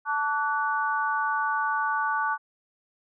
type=chord; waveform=sine; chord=D major; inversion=second; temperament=equal with one note detuned; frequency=880 / 1147.8 / 1480 Hz; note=A5 / D6 / F#6; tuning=0 / -40 / 0 cents; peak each=-28 dBFS; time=0.05-2.38 s; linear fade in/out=50 ms; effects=none